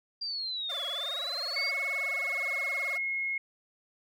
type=exponential two-way sweep; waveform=sine; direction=down then up; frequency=4795 to 3322 to 4795 Hz; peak=-32 dBFS; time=0.21-1.71 s; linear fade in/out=10 ms; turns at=0.86 s
type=tone with vibrato; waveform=20% pulse; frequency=622.3 Hz; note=D#5; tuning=in tune; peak=-35 dBFS; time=0.69-2.98 s; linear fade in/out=10 ms; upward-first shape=sine; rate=19 Hz; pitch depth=240 cents each way
type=tone with pitch glide; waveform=sine; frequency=2194 to 2163 Hz; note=C#7 to C#7; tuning=-18 to -43 cents; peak=-29 dBFS; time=1.56-3.38 s; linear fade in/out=5 ms; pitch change=-25 cents; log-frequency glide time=1.94-2.86 s
effects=none